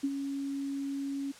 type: tone with ADSR envelope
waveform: sine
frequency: 277.2 Hz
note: C#4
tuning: in tune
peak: -25 dBFS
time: 0.03-1.32 s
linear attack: 13 ms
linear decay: 48 ms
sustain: -7 dB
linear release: 11 ms
effects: white hiss -52 dBFS RMS until 1.39 s + low-pass 8000 Hz 12 dB/octave

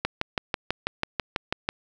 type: click train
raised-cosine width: 0.3 ms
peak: -8 dBFS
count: 11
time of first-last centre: 0.05-1.689 s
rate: 6.1 Hz
effects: none

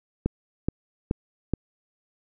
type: click train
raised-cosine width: 3 ms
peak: -10 dBFS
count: 4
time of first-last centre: 0.26-1.537 s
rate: 2.35 Hz
effects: none

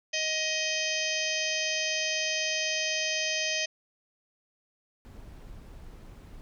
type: harmonic tone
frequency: 628 Hz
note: D#5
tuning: 16 cents sharp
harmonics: 1 / 3 / 4 / 5 / 6 / 7 / 8 / 9 / 10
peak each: -36 / -35 / -33 / -34 / -44 / -41 / -35 / -42 / -36 dBFS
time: 0.13-3.66 s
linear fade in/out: 10 ms
type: noise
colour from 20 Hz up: brown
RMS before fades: -46 dBFS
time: 5.05-6.41 s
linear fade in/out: 0 ms
effects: none

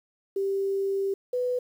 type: tone pair in turn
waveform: sine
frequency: 392 / 497 Hz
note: G4 / B4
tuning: 0 / +11 cents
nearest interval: major third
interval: 411 cents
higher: second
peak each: -24 dBFS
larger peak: neither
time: 0.36-1.14 / 1.33-1.59 s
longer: first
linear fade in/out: 5 ms
effects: 9-bit

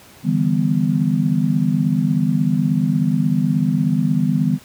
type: chord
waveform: sine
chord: E minor seventh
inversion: third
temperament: just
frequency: 148.33 / 164.81 / 197.78 / 247.2 Hz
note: D3 / E3 / G3 / B3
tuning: +18 / 0 / +16 / +2 cents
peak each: -20 dBFS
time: 0.23-4.59 s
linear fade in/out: 50 ms
effects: pink hiss -45 dBFS RMS until 4.64 s + high-pass 80 Hz 12 dB/octave

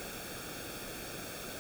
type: noise with comb filter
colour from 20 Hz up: pink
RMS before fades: -43 dBFS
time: 0-1.59 s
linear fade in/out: 0 ms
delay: 1 ms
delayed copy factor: -0.65
effects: none

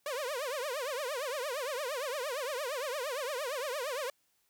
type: tone with vibrato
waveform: sawtooth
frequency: 543 Hz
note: C#5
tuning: 36 cents flat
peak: -30 dBFS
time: 0.06-4.1 s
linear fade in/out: 2 ms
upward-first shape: triangle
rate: 8.7 Hz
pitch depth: 270 cents each way
effects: white hiss -74 dBFS RMS until 4.49 s

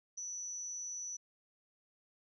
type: tone with amplitude modulation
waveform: sine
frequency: 5940 Hz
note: F#8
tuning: 6 cents sharp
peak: -37 dBFS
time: 0.17-1.17 s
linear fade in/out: 10 ms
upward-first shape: sine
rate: 219 Hz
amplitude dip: 60%
effects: none

